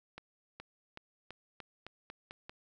accelerating click train, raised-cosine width 0.3 ms, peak -29 dBFS, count 9, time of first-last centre 0.18-2.495 s, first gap 420 ms, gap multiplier 0.89, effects none

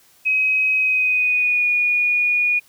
sine tone with pitch glide, 2536 to 2450 Hz, D#7 to D#7, +32 to -27 cents, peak -15 dBFS, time 0.25-2.6 s, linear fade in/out 20 ms, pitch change -59 cents, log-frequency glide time 0.76-1.67 s, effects white hiss -54 dBFS RMS until 2.68 s

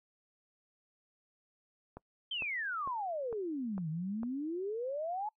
click train, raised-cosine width 1 ms, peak -31 dBFS, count 6, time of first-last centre 1.97-4.232 s, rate 2.21 Hz
sine exponential two-way sweep, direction down then up, 3200 to 152.3 to 872 Hz, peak -34 dBFS, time 2.31-5.29 s, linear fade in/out 5 ms, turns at 3.89 s
effects noise-tail reverb RT60 0.1 s tail -24 dB re dry

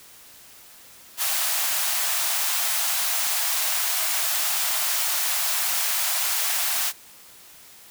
white high-pass noise, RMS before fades -24 dBFS, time 1.17-6.93 s, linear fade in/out 50 ms, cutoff 610 Hz, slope 96 dB/octave, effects white hiss -48 dBFS RMS until 7.9 s

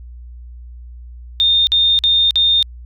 sine tone bursts, 3644 Hz, A#7, 40 cents flat, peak -10 dBFS, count 4, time 1.4-2.627 s, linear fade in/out 0 ms, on 270 ms, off 49 ms, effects added 60 Hz sine -32 dBFS peak until 2.85 s

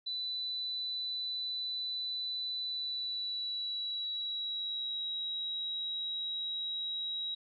sine tone with pitch glide, 3987 to 3845 Hz, B7 to B7, +16 to -47 cents, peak -34 dBFS, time 0.06-7.35 s, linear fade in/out 10 ms, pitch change -63 cents, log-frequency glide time 2.63-5.04 s, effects none

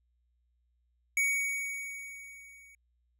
square tone with level ramp, 2244 Hz, C#7, 21 cents sharp, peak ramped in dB -25 to -55 dBFS, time 1.17-2.75 s, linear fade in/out 2 ms, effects added 60 Hz sine -70 dBFS peak until 3.19 s

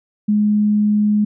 sine tone, 209.5 Hz, G#3, 15 cents sharp, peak -12 dBFS, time 0.28-1.25 s, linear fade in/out 10 ms, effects none

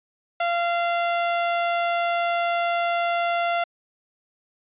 sawtooth tone, 689 Hz, F5, 24 cents flat, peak -17 dBFS, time 0.4-3.64 s, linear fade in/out 5 ms, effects resampled to 8000 Hz

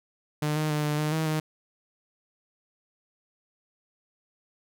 sawtooth tone with pitch steps, 150.5 / 154.1 / 150.2 / 149.3 / 152.2 / 158.8 / 155.3 Hz, D3 / D#3 / D3 / D3 / D#3 / D#3 / D#3, +43 / -16 / +39 / +29 / -38 / +36 / -3 cents, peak -21 dBFS, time 0.42-1.4 s, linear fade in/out 5 ms, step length 140 ms, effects none

